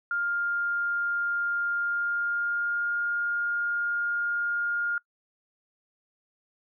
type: tone with pitch glide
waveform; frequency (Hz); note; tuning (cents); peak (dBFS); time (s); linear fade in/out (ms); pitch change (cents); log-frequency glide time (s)
sine; 1404 to 1414.6; F6 to F6; +9 to +22; -25; 0.11-4.98; 2; +13; 1.74-2.93
effects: noise-tail reverb RT60 0.1 s tail -23 dB re dry